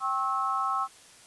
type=tone cluster; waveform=sine; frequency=781 / 1085 / 1303 Hz; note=G5 / C#6 / E6; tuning=-7 / -37 / -20 cents; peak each=-33 / -29 / -29 dBFS; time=0-0.88 s; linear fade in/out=50 ms; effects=white hiss -53 dBFS RMS until 1.26 s + resampled to 24000 Hz